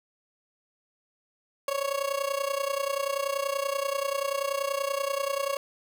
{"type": "tone with amplitude modulation", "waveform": "30% pulse", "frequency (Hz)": 554.4, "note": "C#5", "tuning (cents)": 0, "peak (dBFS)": -21, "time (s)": [1.68, 5.57], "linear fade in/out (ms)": 2, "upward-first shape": "sine", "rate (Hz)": 30.4, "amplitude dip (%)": 80, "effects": []}